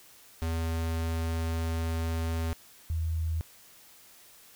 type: tone pair in turn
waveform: square / sine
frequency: 82 / 81.01 Hz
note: E2 / E2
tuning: -9 / -30 cents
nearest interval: unison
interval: 21 cents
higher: first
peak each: -29 / -27 dBFS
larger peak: second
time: 0.42-2.53 / 2.9-3.41 s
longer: first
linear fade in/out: 0 ms
effects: white hiss -55 dBFS RMS until 4.55 s